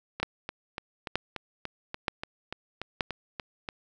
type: two click trains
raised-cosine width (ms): 0.3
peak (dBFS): -10 / -18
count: 4 / 13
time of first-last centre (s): 0.23-3.008 / 0.2-3.688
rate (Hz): 1.08 / 3.44
effects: none